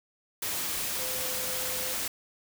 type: tone in noise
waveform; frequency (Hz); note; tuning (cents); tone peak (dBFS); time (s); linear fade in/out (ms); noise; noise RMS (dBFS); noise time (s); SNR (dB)
sine; 512; C5; -38; -40; 0.99-1.94; 5; white; -32; 0.42-2.08; -11
effects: none